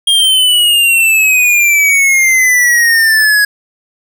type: exponential sweep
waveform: square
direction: down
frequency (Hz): 3240 to 1661.2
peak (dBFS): -7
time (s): 0.07-3.45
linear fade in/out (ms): 5
effects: none